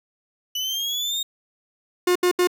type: exponential sweep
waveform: 35% pulse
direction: up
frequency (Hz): 2960 to 3729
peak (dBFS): -22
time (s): 0.55-1.23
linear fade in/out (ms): 5
type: tone bursts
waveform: 45% pulse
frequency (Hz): 358.2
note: F4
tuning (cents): +44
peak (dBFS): -16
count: 3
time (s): 2.07-2.473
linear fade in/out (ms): 5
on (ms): 85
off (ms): 74
effects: none